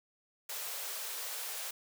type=high-pass noise; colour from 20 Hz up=white; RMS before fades=-40 dBFS; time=0.49-1.71 s; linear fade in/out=5 ms; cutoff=410 Hz; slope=96 dB/octave; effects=none